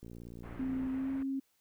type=click train; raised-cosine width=3 ms; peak=-35 dBFS; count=50; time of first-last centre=0.03-0.869 s; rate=58.4 Hz
type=low-pass noise; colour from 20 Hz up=pink; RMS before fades=-50 dBFS; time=0.43-1.23 s; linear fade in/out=5 ms; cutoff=2200 Hz; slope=24 dB/octave
type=tone with pitch glide; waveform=sine; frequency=261.6 to 269.7 Hz; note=C4 to C#4; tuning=0 to -47 cents; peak=-32 dBFS; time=0.59-1.4 s; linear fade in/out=10 ms; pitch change=+53 cents; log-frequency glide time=0.9-1.13 s
effects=white hiss -74 dBFS RMS until 1.6 s